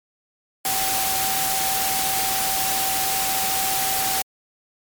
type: tone in noise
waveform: sine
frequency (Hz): 770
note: G5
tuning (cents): -31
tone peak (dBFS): -26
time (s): 0.65-4.22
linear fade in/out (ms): 2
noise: white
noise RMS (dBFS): -23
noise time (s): 0.65-4.22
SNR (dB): -6
effects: MP3 96 kbps